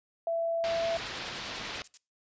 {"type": "tone", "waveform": "sine", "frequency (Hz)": 667, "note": "E5", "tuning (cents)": 20, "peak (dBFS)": -27, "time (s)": [0.27, 0.97], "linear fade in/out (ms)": 2}
{"type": "low-pass noise", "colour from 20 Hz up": "white", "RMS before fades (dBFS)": -39, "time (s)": [0.64, 1.82], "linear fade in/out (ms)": 0, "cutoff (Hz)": 4500, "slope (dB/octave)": 24}
{"type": "noise bursts", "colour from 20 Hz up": "violet", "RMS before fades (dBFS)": -41, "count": 11, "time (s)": [0.96, 1.973], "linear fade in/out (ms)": 0, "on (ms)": 33, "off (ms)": 65}
{"effects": ["noise-tail reverb RT60 0.3 s tail -23 dB re dry", "resampled to 16000 Hz"]}